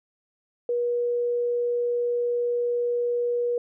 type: tone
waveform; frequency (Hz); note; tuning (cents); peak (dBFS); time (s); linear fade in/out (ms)
sine; 481.3; B4; -45; -22; 0.69-3.58; 2
effects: none